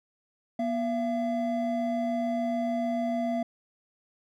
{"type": "tone pair together", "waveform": "triangle", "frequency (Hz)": [241, 676.2], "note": ["B3", "E5"], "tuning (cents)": [-42, 44], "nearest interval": "octave + tritone", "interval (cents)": 1786, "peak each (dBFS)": -27, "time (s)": [0.59, 3.43], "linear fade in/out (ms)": 5, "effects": []}